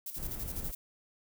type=noise with tremolo; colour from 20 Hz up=violet; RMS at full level=-39 dBFS; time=0.06-0.75 s; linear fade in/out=5 ms; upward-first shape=square; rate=12 Hz; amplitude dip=60%
type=noise; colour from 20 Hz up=brown; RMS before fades=-40 dBFS; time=0.16-0.72 s; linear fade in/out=20 ms
effects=none